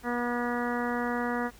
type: harmonic tone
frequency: 241.5 Hz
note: B3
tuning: 39 cents flat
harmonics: 1 / 2 / 3 / 4 / 5 / 6 / 7 / 8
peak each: -31 / -34 / -36 / -37 / -38 / -39 / -39 / -40 dBFS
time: 0.03-1.51 s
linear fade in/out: 50 ms
effects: added 50 Hz sine -55 dBFS peak until 1.59 s + pink hiss -55 dBFS RMS until 1.59 s